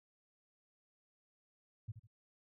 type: tone with echo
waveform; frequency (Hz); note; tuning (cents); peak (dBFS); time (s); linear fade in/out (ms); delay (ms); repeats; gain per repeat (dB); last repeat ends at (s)
sine; 110; A2; 0; -39; 1.88-1.92; 10; 76; 2; -10; 2.072
effects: none